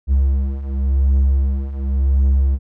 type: beating tone pair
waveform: triangle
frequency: 67 / 67.91 Hz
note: C2 / C#2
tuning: +42 / -35 cents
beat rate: 0.91 Hz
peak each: -17 / -13 dBFS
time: 0.07-2.59 s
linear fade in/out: 50 ms
effects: none

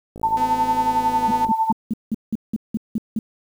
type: click train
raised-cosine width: 2 ms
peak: -23 dBFS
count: 73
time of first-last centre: 0.16-1.486 s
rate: 54.3 Hz
type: tone with tremolo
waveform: sine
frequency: 890 Hz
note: A5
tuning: 20 cents sharp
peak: -14 dBFS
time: 0.23-1.72 s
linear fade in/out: 5 ms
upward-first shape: sine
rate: 11 Hz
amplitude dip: 70%
type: tone with pitch glide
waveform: sawtooth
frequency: 253.7 to 248 Hz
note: B3 to B3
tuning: +47 to +7 cents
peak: -24 dBFS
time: 0.37-1.45 s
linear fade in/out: 0 ms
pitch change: -40 cents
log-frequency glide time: 0.74-1.27 s
type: tone bursts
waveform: sine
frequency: 220 Hz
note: A3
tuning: in tune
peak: -18 dBFS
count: 10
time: 1.28-3.19 s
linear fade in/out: 2 ms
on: 29 ms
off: 180 ms
effects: 8-bit

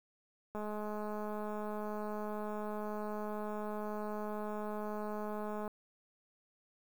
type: click train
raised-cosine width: 1 ms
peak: -28 dBFS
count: 1083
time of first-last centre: 0.55-5.678 s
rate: 211 Hz
effects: 9-bit

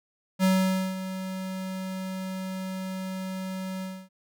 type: tone with ADSR envelope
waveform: square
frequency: 188.3 Hz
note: F#3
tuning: 31 cents sharp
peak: -19 dBFS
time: 0.39-4.09 s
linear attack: 47 ms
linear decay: 510 ms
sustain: -13 dB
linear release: 270 ms
effects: none

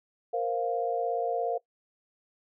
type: chord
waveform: sine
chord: Bb suspended second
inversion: none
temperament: equal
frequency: 466.2 / 523.3 / 698.5 Hz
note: Bb4 / C5 / F5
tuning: 0 / 0 / 0 cents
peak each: -30 / -34 / -30 dBFS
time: 0.33-1.58 s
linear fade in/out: 10 ms
effects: noise-tail reverb RT60 0.1 s tail -20 dB re dry

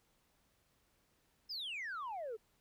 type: exponential sweep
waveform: sine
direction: down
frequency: 5300 to 415.3 Hz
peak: -38 dBFS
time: 1.49-2.37 s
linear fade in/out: 20 ms
effects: tanh soft clip ceiling -38 dBFS + pink hiss -75 dBFS RMS until 2.6 s

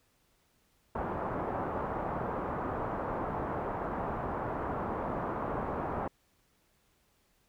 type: low-pass noise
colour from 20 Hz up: white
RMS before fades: -35 dBFS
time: 0.95-6.08 s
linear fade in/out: 5 ms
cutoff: 1100 Hz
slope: 24 dB/octave
effects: pink hiss -71 dBFS RMS until 7.48 s

